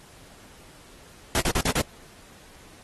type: noise bursts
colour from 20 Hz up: pink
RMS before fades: -24 dBFS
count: 5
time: 1.35-1.811 s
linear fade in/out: 0 ms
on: 57 ms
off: 44 ms
effects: pink hiss -51 dBFS RMS until 2.83 s + AAC 32 kbps